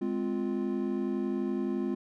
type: chord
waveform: triangle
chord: F minor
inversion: first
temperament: equal with one note detuned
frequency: 207.7 / 259.5 / 349.2 Hz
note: Ab3 / C4 / F4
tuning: 0 / -14 / 0 cents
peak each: -31 dBFS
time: 0.01-1.95 s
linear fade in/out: 10 ms
effects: none